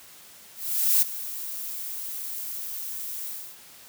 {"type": "noise with ADSR envelope", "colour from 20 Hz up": "violet", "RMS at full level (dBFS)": -19, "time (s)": [0.55, 3.59], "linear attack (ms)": 470, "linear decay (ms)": 13, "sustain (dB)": -15, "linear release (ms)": 300, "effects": ["white hiss -49 dBFS RMS until 3.88 s", "high-pass 60 Hz 12 dB/octave"]}